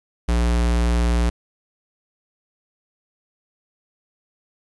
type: tone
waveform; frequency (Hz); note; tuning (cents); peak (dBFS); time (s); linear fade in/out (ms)
square; 58.9; A#1; +19; -17; 0.28-1.3; 10
effects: resampled to 24000 Hz + 9-bit